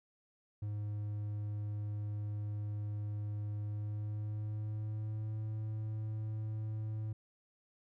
triangle tone with pitch glide, 104.4 to 108.52 Hz, G#2 to A2, +10 to -23 cents, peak -34 dBFS, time 0.62-7.13 s, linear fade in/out 5 ms, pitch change +67 cents, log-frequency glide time 3.62-5.38 s, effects none

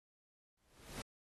pink noise with exponential growth, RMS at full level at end -43 dBFS, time 0.57-1.02 s, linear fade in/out 5 ms, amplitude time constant 97 ms, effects AAC 32 kbps

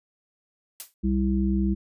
blue noise with exponential decay, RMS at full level -31 dBFS, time 0.8-0.94 s, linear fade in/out 0 ms, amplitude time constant 29 ms
harmonic tone, 65.41 Hz, C2, in tune, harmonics 1 / 3 / 5, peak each -25 / -23 / -29 dBFS, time 1.03-1.75 s, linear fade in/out 20 ms
effects resampled to 32000 Hz

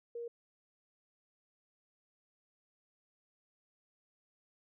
sine tone, 470.9 Hz, A#4, 18 cents sharp, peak -39 dBFS, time 0.15-0.28 s, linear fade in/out 5 ms, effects none

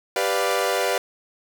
sawtooth chord, G dominant seventh, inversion none, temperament equal, 392 / 493.9 / 587.3 / 698.5 Hz, G4 / B4 / D5 / F5, 0 / 0 / 0 / 0 cents, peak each -23 / -21 / -22 / -23 dBFS, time 0.16-0.98 s, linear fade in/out 2 ms, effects none

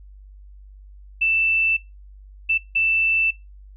sine tone bursts at uneven times, 2657 Hz, E7, 13 cents sharp, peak -16 dBFS, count 3, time 1.21-1.77 / 2.49-2.58 / 2.75-3.31 s, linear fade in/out 10 ms, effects noise-tail reverb RT60 0.2 s tail -19 dB re dry + added 49 Hz sine -41 dBFS peak until 3.76 s

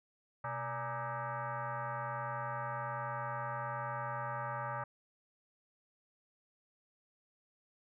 sine tone with frequency modulation, 126.4 Hz, B2, 41 cents sharp, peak -36 dBFS, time 0.44-4.84 s, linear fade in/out 5 ms, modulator 354 Hz, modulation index 4, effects none

